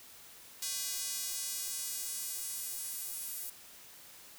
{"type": "tone with high-pass filter sweep", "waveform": "square", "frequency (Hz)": 224.3, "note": "A3", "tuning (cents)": 34, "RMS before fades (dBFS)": -39, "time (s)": [0.62, 3.5], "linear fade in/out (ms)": 5, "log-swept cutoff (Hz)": [5500, 11000], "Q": 0.93, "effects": ["white hiss -54 dBFS RMS until 4.38 s"]}